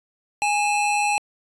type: tone pair together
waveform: square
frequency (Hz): 826.3 / 2637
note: G#5 / E7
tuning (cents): -9 / 0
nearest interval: octave + minor sixth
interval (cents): 2009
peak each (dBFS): -21 / -25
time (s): 0.42-1.18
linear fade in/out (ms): 0
effects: resampled to 24000 Hz